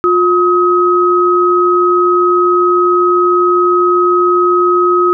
sine tone pair together, 356 / 1268.6 Hz, F4 / D#6, +33 / +33 cents, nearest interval octave + minor seventh, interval 2200 cents, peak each -10 dBFS, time 0.04-5.13 s, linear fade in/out 0 ms, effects none

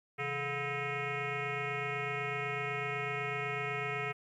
sine tone with frequency modulation, 1300 Hz, E6, 24 cents flat, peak -32 dBFS, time 0.18-4.13 s, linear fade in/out 20 ms, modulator 292 Hz, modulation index 4.2, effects tanh soft clip ceiling -28 dBFS + 12-bit

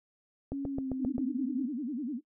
sine tone with pitch glide, 277.2 to 261.6 Hz, C#4 to C4, 0 to 0 cents, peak -32 dBFS, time 0.52-1.66 s, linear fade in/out 10 ms, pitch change -100 cents, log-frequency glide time 0.7-0.89 s
click train, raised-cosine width 2 ms, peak -22 dBFS, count 6, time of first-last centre 0.52-1.181 s, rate 7.56 Hz
sine tone with vibrato, 265.7 Hz, C4, 27 cents sharp, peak -32 dBFS, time 0.98-2.21 s, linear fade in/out 50 ms, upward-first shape sine, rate 10 Hz, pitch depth 260 cents each way
effects noise-tail reverb RT60 0.1 s tail -20 dB re dry

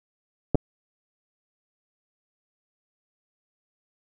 clicks, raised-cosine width 2 ms, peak -7 dBFS, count 2, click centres 0.547 / 0.554 s, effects none

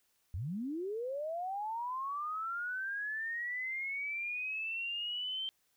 sine linear sweep, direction up, 73.9 to 3136 Hz, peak -35 dBFS, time 0.34-5.49 s, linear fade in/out 0 ms, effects white hiss -75 dBFS RMS until 5.76 s

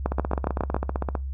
two click trains, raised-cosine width 1 ms, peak -12 / -9 dBFS, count 17 / 6, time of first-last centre 0.12-1.152 / 0.06-0.745 s, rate 15.5 / 7.3 Hz, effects noise-tail reverb RT60 0.2 s tail -22 dB re dry + added 67 Hz sine -28 dBFS peak until 1.33 s

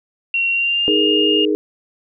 sine tone with pitch glide, 2740 to 2835 Hz, F7 to F7, -34 to +25 cents, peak -15 dBFS, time 0.34-1.45 s, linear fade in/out 2 ms, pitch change +59 cents, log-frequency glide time 0.5-0.95 s
sine chord, D# suspended fourth, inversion none, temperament equal, 311.1 / 415.3 / 466.2 Hz, D#4 / G#4 / A#4, 0 / 0 / 0 cents, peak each -18 / -18 / -23 dBFS, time 0.88-1.55 s, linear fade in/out 0 ms
effects none

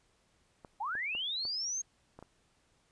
clicks, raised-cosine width 1 ms, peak -34 dBFS, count 6, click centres 0.648 / 0.953 / 1.151 / 1.453 / 2.19 / 2.226 s
sine linear sweep, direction up, 755 to 6520 Hz, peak -33 dBFS, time 0.8-1.82 s, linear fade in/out 10 ms
effects pink hiss -71 dBFS RMS until 2.91 s + resampled to 22050 Hz

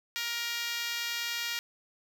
5% pulse tone with high-pass filter, 470.3 Hz, A#4, 15 cents sharp, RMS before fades -34 dBFS, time 0.16-1.59 s, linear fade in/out 0 ms, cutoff 1700 Hz, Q 1.2, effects none

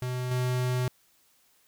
square tone with level steps, 125.9 Hz, B2, 34 cents sharp, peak -30 / -26 dBFS, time 0.02-0.88 s, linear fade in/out 2 ms, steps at 0.31 s, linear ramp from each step 2 ms, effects white hiss -65 dBFS RMS until 1.67 s

